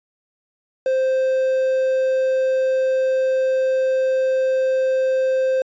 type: tone with quantisation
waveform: triangle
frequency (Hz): 523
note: C5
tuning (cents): -1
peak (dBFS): -14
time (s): 0.86-5.62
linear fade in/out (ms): 2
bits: 7
effects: resampled to 16000 Hz